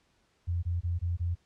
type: tone bursts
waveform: sine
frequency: 86.6 Hz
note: F2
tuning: 14 cents flat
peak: -27 dBFS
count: 5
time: 0.47-1.354 s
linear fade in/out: 20 ms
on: 160 ms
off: 21 ms
effects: pink hiss -70 dBFS RMS until 1.45 s + low-pass 7000 Hz 12 dB/octave